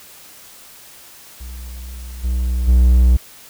triangle tone with level steps, 61.74 Hz, B1, in tune, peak -27 / -14 / -6 dBFS, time 1.4-3.17 s, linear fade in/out 10 ms, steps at 2.23 / 2.67 s, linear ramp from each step 20 ms, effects white hiss -42 dBFS RMS until 3.49 s

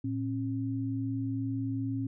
sine tone pair together, 112.81 / 270.4 Hz, A2 / C#4, +44 / -43 cents, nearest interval octave + minor third, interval 1513 cents, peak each -33 / -32 dBFS, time 0.04-2.07 s, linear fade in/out 5 ms, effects none

